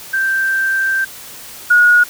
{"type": "tone pair in turn", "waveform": "sine", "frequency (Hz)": [1568, 1447.5], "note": ["G6", "F#6"], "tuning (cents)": [0, -38], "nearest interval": "minor second", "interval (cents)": 138, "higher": "first", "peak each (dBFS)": [-13, -6], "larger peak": "second", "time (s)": [[0.13, 1.05], [1.7, 2.04]], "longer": "first", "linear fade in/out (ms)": 10, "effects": ["white hiss -34 dBFS RMS until 2.09 s"]}